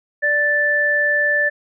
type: tone pair together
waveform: sine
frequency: 587.3 / 1759.9 Hz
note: D5 / A6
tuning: 0 / 0 cents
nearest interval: octave + perfect fifth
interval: 1900 cents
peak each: -22 / -15 dBFS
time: 0.22-1.5 s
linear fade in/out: 20 ms
effects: none